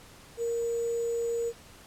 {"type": "tone with sample-and-hold", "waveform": "sine", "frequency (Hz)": 466.2, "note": "A#4", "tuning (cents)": 0, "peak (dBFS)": -27, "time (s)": [0.37, 1.53], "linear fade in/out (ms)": 50, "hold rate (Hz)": 7350, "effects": ["pink hiss -52 dBFS RMS until 1.86 s", "low-pass 12000 Hz 12 dB/octave"]}